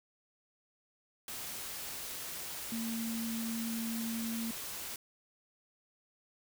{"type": "tone in noise", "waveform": "sine", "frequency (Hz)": 228, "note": "A#3", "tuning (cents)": -38, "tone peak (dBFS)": -35, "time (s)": [2.72, 4.51], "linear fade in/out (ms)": 2, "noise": "white", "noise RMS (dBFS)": -42, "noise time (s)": [1.28, 4.96], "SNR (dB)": 4, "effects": []}